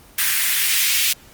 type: noise with high-pass filter sweep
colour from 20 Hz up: white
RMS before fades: -18 dBFS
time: 0.18-1.13 s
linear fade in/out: 5 ms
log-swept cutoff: 1700 to 2600 Hz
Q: 2
effects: pink hiss -47 dBFS RMS until 1.33 s + Opus 24 kbps